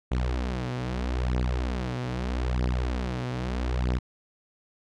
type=beating tone pair; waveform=sawtooth; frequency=61.8 / 62.59 Hz; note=B1 / B1; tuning=+2 / +24 cents; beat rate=0.79 Hz; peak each=-25 dBFS; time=0.11-3.99 s; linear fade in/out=10 ms; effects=low-pass 5000 Hz 12 dB/octave